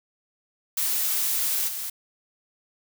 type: noise with level steps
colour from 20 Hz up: blue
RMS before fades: -25 / -32 dBFS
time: 0.77-1.9 s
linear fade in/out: 5 ms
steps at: 1.67 s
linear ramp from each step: 20 ms
effects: none